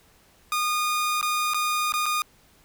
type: tone with dropouts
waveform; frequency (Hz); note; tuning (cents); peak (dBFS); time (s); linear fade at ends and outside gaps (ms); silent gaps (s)
sawtooth; 1224; D#6; -29; -19; 0.52-2.22; 1; 1.213-1.227 / 1.536-1.544 / 1.922-1.938 / 2.058-2.062
effects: pink hiss -58 dBFS RMS until 2.64 s